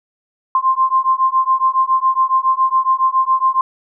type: beating tone pair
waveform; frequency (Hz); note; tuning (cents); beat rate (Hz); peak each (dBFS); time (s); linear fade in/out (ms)
sine; 1047 / 1054.2; C6 / C6; +1 / +13; 7.2; -15; 0.55-3.61; 2
effects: none